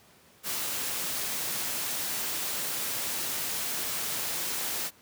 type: noise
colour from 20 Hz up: white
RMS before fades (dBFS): -32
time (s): 0.43-4.91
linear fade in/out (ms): 50
effects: pink hiss -58 dBFS RMS until 5.01 s + high-pass 100 Hz 12 dB/octave